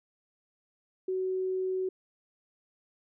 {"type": "tone", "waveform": "sine", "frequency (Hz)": 374.2, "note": "F#4", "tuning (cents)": 20, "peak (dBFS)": -28, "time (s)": [1.08, 1.89], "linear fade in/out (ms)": 5, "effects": []}